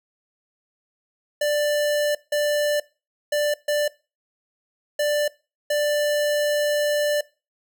square tone bursts at uneven times, 590 Hz, D5, 8 cents sharp, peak -20 dBFS, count 6, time 1.41-2.15 / 2.32-2.8 / 3.32-3.54 / 3.68-3.88 / 4.99-5.28 / 5.7-7.21 s, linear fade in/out 5 ms, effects noise-tail reverb RT60 0.3 s tail -21 dB re dry

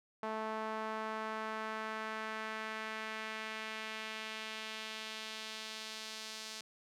sawtooth tone with band-pass filter sweep, 218.7 Hz, A3, 10 cents flat, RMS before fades -42 dBFS, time 0.23-6.61 s, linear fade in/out 2 ms, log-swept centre 920 to 5000 Hz, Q 1.3, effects none

